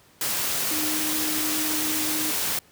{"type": "tone in noise", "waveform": "sine", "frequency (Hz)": 308.3, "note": "D#4", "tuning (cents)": -16, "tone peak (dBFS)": -30, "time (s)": [0.71, 2.31], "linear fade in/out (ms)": 2, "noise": "white", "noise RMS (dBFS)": -26, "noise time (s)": [0.21, 2.59], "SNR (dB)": -7, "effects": ["pink hiss -56 dBFS RMS until 2.71 s", "high-pass 80 Hz 12 dB/octave"]}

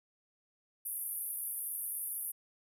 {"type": "band-pass noise", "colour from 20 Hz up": "pink", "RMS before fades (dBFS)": -39, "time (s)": [0.85, 2.32], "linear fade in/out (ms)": 10, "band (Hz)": [9700, 14000], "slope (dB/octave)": 96, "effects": []}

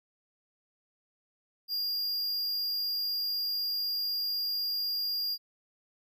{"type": "tone", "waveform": "square", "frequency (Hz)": 4816, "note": "D8", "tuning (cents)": 43, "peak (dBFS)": -30, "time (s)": [1.68, 5.38], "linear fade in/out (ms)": 50, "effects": []}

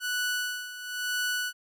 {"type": "tone with tremolo", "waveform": "sawtooth", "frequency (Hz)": 1480, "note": "F#6", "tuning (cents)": 0, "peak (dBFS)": -23, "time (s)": [0, 1.53], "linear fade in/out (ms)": 50, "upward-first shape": "sine", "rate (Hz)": 1, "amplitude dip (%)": 75, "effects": []}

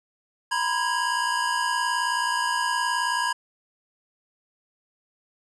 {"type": "tone cluster", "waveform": "square", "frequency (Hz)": [951, 1010, 1646], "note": ["A#5", "B5", "G#6"], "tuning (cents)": [34, 39, -16], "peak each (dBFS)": -28, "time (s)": [0.51, 3.33], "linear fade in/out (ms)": 10, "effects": ["resampled to 24000 Hz", "10-bit"]}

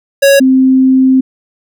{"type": "tone pair in turn", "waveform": ["square", "sine"], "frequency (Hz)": [554.4, 261.6], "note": ["C#5", "C4"], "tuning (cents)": [0, 0], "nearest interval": "octave + minor second", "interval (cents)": 1300, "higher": "first", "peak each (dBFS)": -4, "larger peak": "neither", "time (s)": [[0.22, 0.4], [0.4, 1.21]], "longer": "second", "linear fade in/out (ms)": 10, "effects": []}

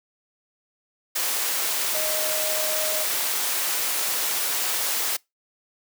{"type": "tone in noise", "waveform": "sine", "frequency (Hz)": 622.3, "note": "D#5", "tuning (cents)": 0, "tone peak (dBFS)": -29, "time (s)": [1.94, 3.04], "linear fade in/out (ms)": 10, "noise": "white", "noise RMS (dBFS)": -25, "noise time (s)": [1.15, 5.17], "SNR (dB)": -7, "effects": ["noise-tail reverb RT60 0.2 s tail -25 dB re dry", "high-pass 400 Hz 12 dB/octave"]}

